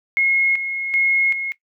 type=tone with tremolo; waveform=sine; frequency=2162 Hz; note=C#7; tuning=44 cents flat; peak=-14 dBFS; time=0.17-1.52 s; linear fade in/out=0 ms; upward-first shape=square; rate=1.3 Hz; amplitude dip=60%; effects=noise-tail reverb RT60 0.1 s tail -17 dB re dry